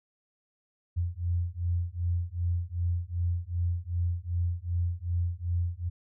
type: beating tone pair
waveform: sine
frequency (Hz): 85.8 / 88.4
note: F2 / F2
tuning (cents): -30 / +22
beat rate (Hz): 2.6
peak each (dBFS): -30 / -30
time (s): 0.96-5.9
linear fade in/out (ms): 20
effects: none

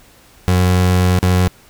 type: tone with dropouts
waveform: 30% pulse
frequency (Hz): 91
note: F#2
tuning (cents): -28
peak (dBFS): -8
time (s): 0.48-1.48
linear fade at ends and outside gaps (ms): 0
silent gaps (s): 1.189-1.229
effects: pink hiss -47 dBFS RMS until 1.69 s

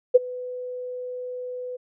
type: tone with ADSR envelope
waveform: sine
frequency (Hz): 499.3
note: B4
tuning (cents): +19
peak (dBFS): -7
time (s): 0.14-1.77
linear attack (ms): 16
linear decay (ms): 24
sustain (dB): -23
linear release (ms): 15
effects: none

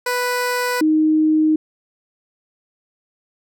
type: tone pair in turn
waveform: 15% pulse / sine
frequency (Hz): 493.9 / 311.1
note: B4 / D#4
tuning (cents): 0 / 0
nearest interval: minor sixth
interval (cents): 800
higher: first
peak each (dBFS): -12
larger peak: neither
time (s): 0.06-0.81 / 0.81-1.56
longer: neither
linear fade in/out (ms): 5
effects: none

